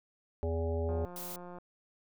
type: harmonic tone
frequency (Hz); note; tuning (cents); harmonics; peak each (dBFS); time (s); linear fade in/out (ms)
82.41; E2; 0; 1 / 3 / 5 / 7 / 9 / 10; -32 / -42 / -36 / -39 / -50 / -48; 0.43-1.05; 0
type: click train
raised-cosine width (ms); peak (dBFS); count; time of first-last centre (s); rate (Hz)
1; -34; 124; 0.89-1.585; 177
type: noise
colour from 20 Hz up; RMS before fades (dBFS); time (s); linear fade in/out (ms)
blue; -43; 1.16-1.36; 2
effects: none